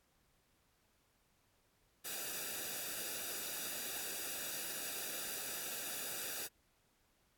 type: noise with comb filter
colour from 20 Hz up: white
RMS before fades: -42 dBFS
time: 2.04-6.48 s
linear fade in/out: 20 ms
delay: 0.94 ms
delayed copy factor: -0.7
effects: pink hiss -75 dBFS RMS until 7.37 s + AAC 64 kbps